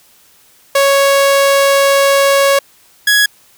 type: tone pair in turn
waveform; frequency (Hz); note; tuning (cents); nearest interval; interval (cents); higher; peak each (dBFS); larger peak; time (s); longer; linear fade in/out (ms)
sawtooth; 554.4 / 1671.4; C#5 / G#6; 0 / +11; octave + perfect fifth; 1911; second; -4; neither; 0.75-2.59 / 3.07-3.26; first; 5
effects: white hiss -48 dBFS RMS until 3.57 s